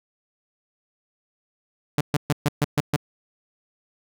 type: tone bursts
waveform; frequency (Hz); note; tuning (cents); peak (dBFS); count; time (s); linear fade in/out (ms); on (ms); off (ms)
sawtooth; 146.83; D3; 0; -14; 7; 1.98-2.963; 2; 29; 130
effects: none